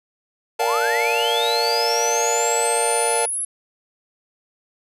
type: chord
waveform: square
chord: Bb major seventh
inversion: none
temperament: just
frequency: 466.2 / 582.7 / 699.2 / 874.1 Hz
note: Bb4 / D5 / F5 / A5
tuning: 0 / -14 / +2 / -12 cents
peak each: -24 / -28 / -27 / -24 dBFS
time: 0.59-3.26 s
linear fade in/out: 10 ms
type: linear sweep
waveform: sine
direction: up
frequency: 698 to 11000 Hz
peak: -22 dBFS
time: 0.61-3.45 s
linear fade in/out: 5 ms
effects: resampled to 32000 Hz